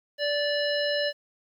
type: harmonic tone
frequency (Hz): 583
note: D5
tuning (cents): -13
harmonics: 1 / 3 / 5 / 7 / 9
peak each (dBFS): -26 / -31 / -33 / -34 / -36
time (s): 0.18-1.13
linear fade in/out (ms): 50
effects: 10-bit